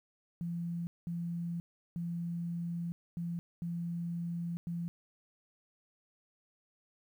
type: tone bursts at uneven times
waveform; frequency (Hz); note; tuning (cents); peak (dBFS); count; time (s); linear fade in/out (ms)
sine; 170.8; F3; -38; -34; 6; 0.41-0.87 / 1.07-1.6 / 1.96-2.92 / 3.17-3.39 / 3.62-4.57 / 4.67-4.88; 0
effects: 11-bit